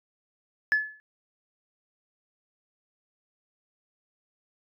sine tone with exponential decay, 1720 Hz, A6, 40 cents flat, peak -15 dBFS, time 0.72-1 s, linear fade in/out 0 ms, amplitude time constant 59 ms, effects tanh soft clip ceiling -17 dBFS

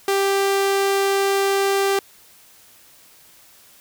sawtooth tone, 393.6 Hz, G4, 7 cents sharp, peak -13 dBFS, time 0.08-1.99 s, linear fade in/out 2 ms, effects white hiss -50 dBFS RMS until 3.8 s

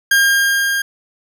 40% pulse tone with level ramp, 1611 Hz, G6, 47 cents sharp, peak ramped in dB -8 to -15 dBFS, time 0.11-0.82 s, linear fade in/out 5 ms, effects none

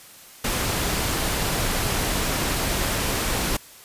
pink noise, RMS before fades -24 dBFS, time 0.44-3.57 s, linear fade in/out 5 ms, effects white hiss -46 dBFS RMS until 3.84 s + resampled to 32000 Hz

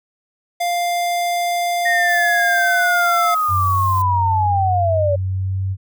square tone, 698.5 Hz, F5, in tune, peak -18 dBFS, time 0.6-3.35 s, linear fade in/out 10 ms
sine linear sweep, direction down, 1864.7 to 560 Hz, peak -15 dBFS, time 1.85-5.16 s, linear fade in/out 10 ms
violet noise, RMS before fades -34 dBFS, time 2.09-4.02 s, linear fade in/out 0 ms
sine tone with pitch glide, 94.1 to 95.69 Hz, F#2 to G2, +30 to -41 cents, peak -18 dBFS, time 3.48-5.77 s, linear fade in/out 50 ms, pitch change +29 cents, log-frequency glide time 5.24-5.65 s
effects none

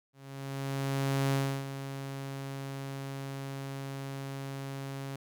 sawtooth tone with ADSR envelope, 136.8 Hz, C#3, 23 cents flat, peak -22 dBFS, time 0.13-5.16 s, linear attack 1200 ms, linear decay 310 ms, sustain -11 dB, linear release 4 ms, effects none

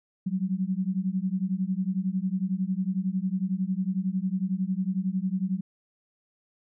sine beating tone pair, 182.5 / 193.5 Hz, F#3 / G3, -24 / -22 cents, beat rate 11 Hz, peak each -28 dBFS, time 0.26-5.61 s, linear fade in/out 10 ms, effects none

